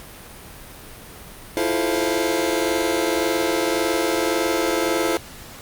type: chord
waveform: sawtooth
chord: F major seventh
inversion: third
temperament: just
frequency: 327.4 / 349.2 / 436.5 / 523.8 Hz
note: E4 / F4 / A4 / C5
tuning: -12 / 0 / -14 / +2 cents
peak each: -20 / -21 / -21 / -21 dBFS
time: 1.57-5.17 s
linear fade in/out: 0 ms
effects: pink hiss -40 dBFS RMS until 5.61 s + Opus 48 kbps